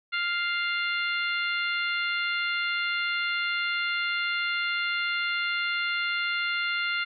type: harmonic tone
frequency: 698.5 Hz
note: F5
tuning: in tune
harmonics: 2 / 3 / 4 / 5 / 6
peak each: -29 / -30 / -33 / -38 / -39 dBFS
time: 0.12-7.05 s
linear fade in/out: 20 ms
effects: none

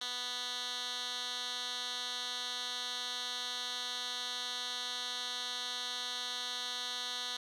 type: tone with band-pass filter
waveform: 10% pulse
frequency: 246.9 Hz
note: B3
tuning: in tune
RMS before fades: -39 dBFS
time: 0.01-7.37 s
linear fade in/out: 5 ms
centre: 3900 Hz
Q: 2.4
effects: none

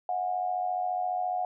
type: tone with amplitude modulation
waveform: sine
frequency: 727 Hz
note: F#5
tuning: 31 cents flat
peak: -24 dBFS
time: 0.09-1.45 s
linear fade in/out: 2 ms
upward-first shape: sine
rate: 94.5 Hz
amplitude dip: 65%
effects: none

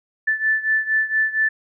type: beating tone pair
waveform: sine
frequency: 1754 / 1758.3 Hz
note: A6 / A6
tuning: -6 / -2 cents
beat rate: 4.3 Hz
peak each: -19 / -22 dBFS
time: 0.27-1.49 s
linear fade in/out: 10 ms
effects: none

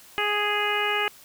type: harmonic tone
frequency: 415.3 Hz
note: G#4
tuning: in tune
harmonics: 1 / 2 / 3 / 4 / 5 / 6 / 7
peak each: -30 / -30 / -30 / -30 / -30 / -30 / -30 dBFS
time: 0.18-1.08 s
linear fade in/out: 0 ms
effects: white hiss -50 dBFS RMS until 1.24 s

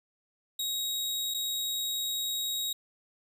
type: tone with dropouts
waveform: sawtooth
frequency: 3794 Hz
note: A#7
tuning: 30 cents sharp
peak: -27 dBFS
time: 0.59-2.73 s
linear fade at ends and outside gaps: 5 ms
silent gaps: 1.34-1.344 s
effects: none

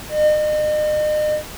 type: tone with ADSR envelope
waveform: triangle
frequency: 608 Hz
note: D#5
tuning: 40 cents flat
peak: -8 dBFS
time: 0.09-1.44 s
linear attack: 170 ms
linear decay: 120 ms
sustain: -6 dB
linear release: 100 ms
effects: pink hiss -34 dBFS RMS until 1.57 s

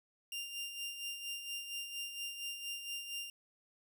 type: tone with tremolo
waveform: sawtooth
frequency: 2794 Hz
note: F7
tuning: in tune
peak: -35 dBFS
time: 0.32-3.3 s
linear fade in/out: 2 ms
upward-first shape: sine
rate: 4.3 Hz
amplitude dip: 55%
effects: none

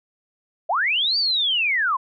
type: linear two-way sweep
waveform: sine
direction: up then down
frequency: 581 to 4699 to 986 Hz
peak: -18 dBFS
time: 0.69-1.97 s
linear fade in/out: 10 ms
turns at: 1.18 s
effects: none

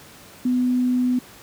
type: tone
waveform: sine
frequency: 250 Hz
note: B3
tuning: 21 cents sharp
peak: -17 dBFS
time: 0.45-1.19 s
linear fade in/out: 5 ms
effects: pink hiss -45 dBFS RMS until 1.42 s + high-pass 80 Hz 12 dB/octave

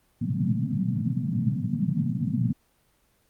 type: band-pass noise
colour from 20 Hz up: pink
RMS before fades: -26 dBFS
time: 0.21-2.53 s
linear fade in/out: 10 ms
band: 110 to 250 Hz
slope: 96 dB/octave
effects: pink hiss -66 dBFS RMS until 3.29 s + Opus 24 kbps

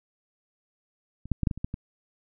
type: clicks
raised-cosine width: 5 ms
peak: -28 / -12 / -13 / -9 / -17 / -25 / -16 / -20 dBFS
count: 8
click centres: 1.256 / 1.317 / 1.433 / 1.472 / 1.512 / 1.576 / 1.645 / 1.741 s
effects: none

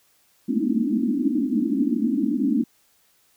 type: band-pass noise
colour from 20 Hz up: pink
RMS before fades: -22 dBFS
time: 0.48-2.64 s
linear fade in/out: 10 ms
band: 210 to 320 Hz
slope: 96 dB/octave
effects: white hiss -62 dBFS RMS until 3.36 s

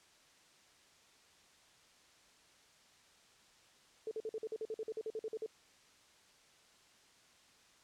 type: tone bursts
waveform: sine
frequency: 440 Hz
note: A4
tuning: in tune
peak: -37 dBFS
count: 16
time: 4.07-5.462 s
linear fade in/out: 2 ms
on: 42 ms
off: 48 ms
effects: white hiss -65 dBFS RMS until 7.83 s + low-pass 7000 Hz 12 dB/octave

